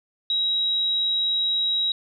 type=tone; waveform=sine; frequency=3841 Hz; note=B7; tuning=49 cents flat; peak=-20 dBFS; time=0.3-1.92 s; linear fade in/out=2 ms; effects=10-bit